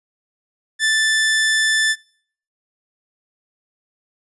sawtooth tone, 1760 Hz, A6, in tune, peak -11 dBFS, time 0.79-1.96 s, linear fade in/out 50 ms, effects noise-tail reverb RT60 0.6 s tail -26 dB re dry + resampled to 24000 Hz

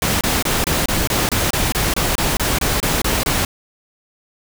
pink noise bursts, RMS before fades -18 dBFS, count 16, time 0.02-3.45 s, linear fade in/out 2 ms, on 190 ms, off 26 ms, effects none

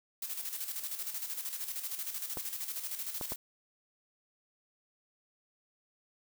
blue noise with tremolo, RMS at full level -37 dBFS, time 0.22-3.36 s, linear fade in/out 5 ms, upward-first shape square, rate 13 Hz, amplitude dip 55%
clicks, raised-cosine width 1 ms, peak -25 dBFS, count 3, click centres 2.372 / 3.212 / 3.321 s
effects none

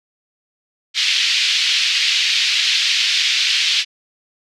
pink band-pass noise, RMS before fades -17 dBFS, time 0.94-3.85 s, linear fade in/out 50 ms, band 2500 to 4800 Hz, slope 24 dB/octave, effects none

